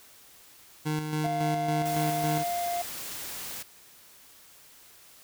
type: tone with tremolo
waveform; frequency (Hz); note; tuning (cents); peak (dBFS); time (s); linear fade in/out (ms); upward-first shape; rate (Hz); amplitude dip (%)
25% pulse; 153.3; D#3; -25; -23; 0.85-2.44; 20; square; 3.6; 45
type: tone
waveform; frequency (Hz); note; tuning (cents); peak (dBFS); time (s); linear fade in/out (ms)
triangle; 698.5; F5; 0; -26; 1.24-2.82; 5
type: noise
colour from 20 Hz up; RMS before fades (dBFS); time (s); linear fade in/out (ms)
white; -38; 1.85-3.63; 10
effects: white hiss -54 dBFS RMS until 5.23 s